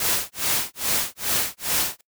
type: noise with tremolo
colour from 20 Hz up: white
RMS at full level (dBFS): -21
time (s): 0-2.01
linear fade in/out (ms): 2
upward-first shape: sine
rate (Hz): 2.4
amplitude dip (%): 100
effects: noise-tail reverb RT60 0.1 s tail -22 dB re dry